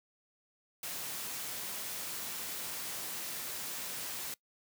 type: noise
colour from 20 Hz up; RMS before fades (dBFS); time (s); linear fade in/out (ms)
white; -40; 0.83-4.34; 2
effects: noise-tail reverb RT60 0.1 s tail -22 dB re dry + high-pass 100 Hz 12 dB/octave